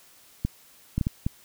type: clicks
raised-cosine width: 5 ms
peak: -12 dBFS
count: 5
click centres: 0.45 / 0.98 / 1.012 / 1.069 / 1.265 s
effects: white hiss -55 dBFS RMS until 1.44 s